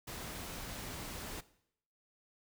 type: noise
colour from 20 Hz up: pink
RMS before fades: -44 dBFS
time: 0.07-1.41 s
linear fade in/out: 10 ms
effects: noise-tail reverb RT60 0.7 s tail -18 dB re dry